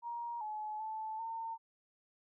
sine tone with pitch steps, 943 / 854 / 874 / 907 Hz, A#5 / G#5 / A5 / A#5, +20 / +48 / -12 / -48 cents, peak -38 dBFS, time 0.02-1.58 s, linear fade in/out 50 ms, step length 390 ms, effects none

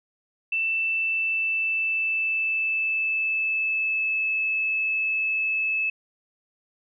sine tone with pitch glide, 2662 to 2606 Hz, E7 to E7, +16 to -20 cents, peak -22 dBFS, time 0.52-5.9 s, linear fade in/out 5 ms, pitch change -36 cents, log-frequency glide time 0.75-4.29 s, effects none

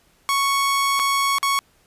sawtooth tone with dropouts, 1108.7 Hz, C#6, in tune, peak -14 dBFS, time 0.29-1.59 s, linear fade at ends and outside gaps 0 ms, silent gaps 0.993-0.997 / 1.384-1.429 s, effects pink hiss -59 dBFS RMS until 1.86 s + resampled to 32000 Hz

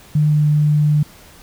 sine tone with pitch glide, 150.9 to 149.68 Hz, D3 to D3, +47 to +33 cents, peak -11 dBFS, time 0.15-1.03 s, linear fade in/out 5 ms, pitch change -14 cents, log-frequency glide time 0.29-0.44 s, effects pink hiss -44 dBFS RMS until 1.42 s

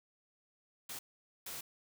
white noise bursts at uneven times, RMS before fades -44 dBFS, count 2, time 0.89-0.99 / 1.46-1.61 s, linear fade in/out 5 ms, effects none

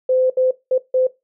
sine tone bursts at uneven times, 514 Hz, C5, 31 cents flat, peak -13 dBFS, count 4, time 0.09-0.3 / 0.37-0.51 / 0.71-0.78 / 0.94-1.07 s, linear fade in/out 5 ms, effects noise-tail reverb RT60 0.2 s tail -17 dB re dry

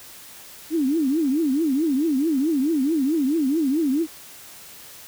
sine tone with vibrato, 293.7 Hz, D4, in tune, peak -18 dBFS, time 0.7-4.07 s, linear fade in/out 50 ms, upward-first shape triangle, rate 4.6 Hz, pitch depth 270 cents each way, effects white hiss -43 dBFS RMS until 5.07 s

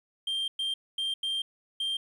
sine tone bursts at uneven times, 3175 Hz, G7, 21 cents sharp, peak -25 dBFS, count 5, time 0.27-0.48 / 0.59-0.74 / 0.98-1.14 / 1.23-1.42 / 1.8-1.97 s, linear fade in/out 5 ms, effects tanh soft clip ceiling -27 dBFS + 10-bit

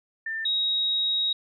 sine tone pair in turn, 1790 / 3793 Hz, A6 / A#7, +29 / +29 cents, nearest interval octave + minor second, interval 1300 cents, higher second, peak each -28 / -22 dBFS, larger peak second, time 0.26-0.45 / 0.45-1.33 s, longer second, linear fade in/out 5 ms, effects none

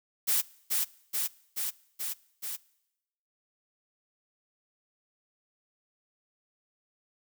blue noise with echo, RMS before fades -26 dBFS, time 0.27-0.42 s, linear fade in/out 20 ms, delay 430 ms, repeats 5, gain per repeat -2 dB, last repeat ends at 2.57 s, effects noise-tail reverb RT60 0.9 s tail -23 dB re dry

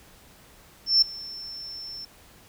sine tone with ADSR envelope, 5370 Hz, E8, 31 cents sharp, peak -12 dBFS, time 0.86-2.05 s, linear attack 160 ms, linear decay 5 ms, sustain -23 dB, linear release 5 ms, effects tanh soft clip ceiling -11 dBFS + pink hiss -53 dBFS RMS until 2.48 s

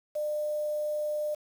sine tone with quantisation, 601 Hz, D5, 40 cents sharp, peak -28 dBFS, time 0.15-1.35 s, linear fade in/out 10 ms, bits 8, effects none

